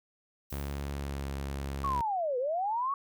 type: noise with exponential decay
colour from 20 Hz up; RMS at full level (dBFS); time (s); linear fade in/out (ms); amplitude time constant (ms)
violet; -44; 0.5-1.1; 5; 130
type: tone with pitch glide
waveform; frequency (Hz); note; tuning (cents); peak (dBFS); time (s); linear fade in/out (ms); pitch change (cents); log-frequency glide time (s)
sawtooth; 70.5 to 69.05; C#2 to C#2; +30 to -6; -30; 0.52-2.01; 0; -36; 0.95-1.28
type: linear two-way sweep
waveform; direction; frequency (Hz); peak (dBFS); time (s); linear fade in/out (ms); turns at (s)
sine; down then up; 1134 to 480 to 1134; -28; 1.84-2.94; 2; 2.38
effects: none